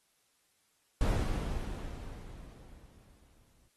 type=noise with exponential decay; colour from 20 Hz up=brown; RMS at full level=-28 dBFS; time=1.01-3.68 s; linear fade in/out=2 ms; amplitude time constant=580 ms; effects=white hiss -73 dBFS RMS until 3.76 s + AAC 32 kbps